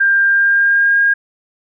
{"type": "tone with pitch glide", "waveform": "sine", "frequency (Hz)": [1594, 1622.8], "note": ["G6", "G#6"], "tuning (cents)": [28, -41], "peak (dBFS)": -9, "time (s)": [0, 1.14], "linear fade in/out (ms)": 10, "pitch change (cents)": 31, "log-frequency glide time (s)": [0.25, 1.01], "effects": []}